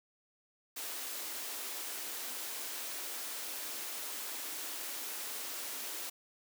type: high-pass noise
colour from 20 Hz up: white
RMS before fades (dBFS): -41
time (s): 0.76-6.1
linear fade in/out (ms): 10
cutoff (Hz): 240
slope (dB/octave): 96
effects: none